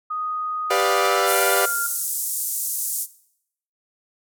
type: tone with pitch glide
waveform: sine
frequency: 1244.5 to 1396.9 Hz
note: D#6 to F6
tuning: 0 to 0 cents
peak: -24 dBFS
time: 0.1-1.87 s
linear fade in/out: 10 ms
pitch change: +200 cents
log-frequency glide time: 0.98-1.43 s
type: chord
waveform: sawtooth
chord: G dominant seventh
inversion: none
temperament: equal with one note detuned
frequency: 392 / 493.9 / 587.3 / 707.8 Hz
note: G4 / B4 / D5 / F5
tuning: 0 / 0 / 0 / +23 cents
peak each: -20 dBFS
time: 0.7-1.66 s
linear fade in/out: 10 ms
type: band-pass noise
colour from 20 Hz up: white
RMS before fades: -26 dBFS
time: 1.25-3.07 s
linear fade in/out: 50 ms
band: 7100 to 14000 Hz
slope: 24 dB/octave
effects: noise-tail reverb RT60 0.7 s tail -18 dB re dry